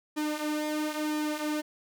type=tone with flanger; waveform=sawtooth; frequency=303.4 Hz; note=D#4; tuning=44 cents flat; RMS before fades=-31 dBFS; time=0.16-1.62 s; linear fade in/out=20 ms; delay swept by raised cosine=1.4 to 5.9 ms; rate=1 Hz; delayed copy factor=-0.65; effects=none